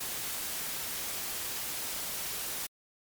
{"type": "noise", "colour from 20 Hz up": "white", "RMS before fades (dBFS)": -36, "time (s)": [0, 2.67], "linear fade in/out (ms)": 10, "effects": ["MP3 96 kbps"]}